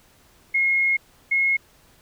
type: tone pair in turn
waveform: sine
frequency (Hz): 2156 / 2165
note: C#7 / C#7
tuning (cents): -49 / -41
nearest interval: unison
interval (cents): 8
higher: second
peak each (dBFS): -17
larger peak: neither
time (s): 0.54-0.97 / 1.31-1.57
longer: first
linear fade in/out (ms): 10
effects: pink hiss -56 dBFS RMS until 2.01 s